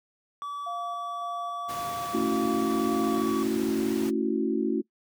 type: tone with pitch glide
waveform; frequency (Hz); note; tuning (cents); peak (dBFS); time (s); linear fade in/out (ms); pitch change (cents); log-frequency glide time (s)
triangle; 1148 to 1137.4; D6 to C#6; -40 to +44; -30; 0.42-3.43; 0; -16; 3.11-3.16
type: tone with tremolo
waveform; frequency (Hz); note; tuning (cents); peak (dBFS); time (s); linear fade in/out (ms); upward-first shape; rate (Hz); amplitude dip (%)
sine; 698.5; F5; 0; -34; 0.66-3.22; 10; square; 1.8; 30
type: noise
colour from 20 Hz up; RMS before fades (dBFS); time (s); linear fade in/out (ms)
pink; -39; 1.68-4.11; 20
type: chord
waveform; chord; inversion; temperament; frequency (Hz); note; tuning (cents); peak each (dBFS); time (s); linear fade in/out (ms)
sine; F# minor seventh; first; equal with one note detuned; 222 / 277.2 / 329.6 / 370; A3 / C#4 / E4 / F#4; +16 / 0 / 0 / 0; -29; 2.13-4.82; 20
effects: noise-tail reverb RT60 0.1 s tail -20 dB re dry + high-pass 100 Hz 12 dB/octave